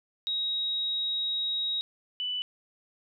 sine tone pair in turn, 3800 / 2982 Hz, A#7 / F#7, +33 / +13 cents, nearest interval major third, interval 420 cents, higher first, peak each -27 / -29 dBFS, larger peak first, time 0.27-1.81 / 2.2-2.42 s, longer first, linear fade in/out 0 ms, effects none

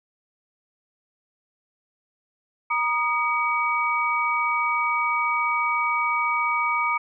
sine tone cluster, 947 / 1232 / 2267 Hz, A#5 / D#6 / C#7, +27 / -17 / +38 cents, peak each -26 / -24 / -25 dBFS, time 2.7-6.98 s, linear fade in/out 10 ms, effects none

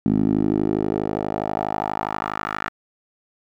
10% pulse tone with band-pass filter sweep, 52.3 Hz, G#1, 13 cents sharp, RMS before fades -23 dBFS, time 0.06-2.69 s, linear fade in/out 0 ms, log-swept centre 230 to 1500 Hz, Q 2.5, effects none

